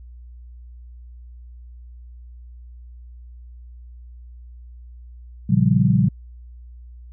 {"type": "chord", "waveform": "sine", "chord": "G half-diminished seventh", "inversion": "first", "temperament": "equal", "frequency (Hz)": [116.54, 138.59, 174.61, 196], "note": ["Bb2", "Db3", "F3", "G3"], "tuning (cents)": [0, 0, 0, 0], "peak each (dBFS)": -19, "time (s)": [5.49, 6.09], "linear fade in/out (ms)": 10, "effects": ["added 60 Hz sine -38 dBFS peak until 7.12 s"]}